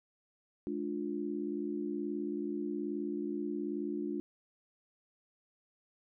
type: chord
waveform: sine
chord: D diminished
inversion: second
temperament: just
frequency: 211.4 / 293.7 / 352.4 Hz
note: Ab3 / D4 / F4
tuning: +31 / 0 / +16 cents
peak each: -40 / -37 / -38 dBFS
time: 0.67-4.2 s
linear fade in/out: 0 ms
effects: none